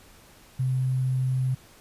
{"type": "tone with sample-and-hold", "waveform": "sine", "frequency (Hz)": 129.5, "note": "C3", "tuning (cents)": -17, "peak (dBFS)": -22, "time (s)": [0.59, 1.55], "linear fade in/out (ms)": 10, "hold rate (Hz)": 11025, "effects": ["pink hiss -53 dBFS RMS until 1.8 s", "resampled to 32000 Hz"]}